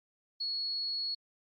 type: tone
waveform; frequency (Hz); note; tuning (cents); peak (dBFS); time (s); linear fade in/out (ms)
sine; 4353; C#8; -32; -32; 0.4-1.15; 10
effects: Opus 48 kbps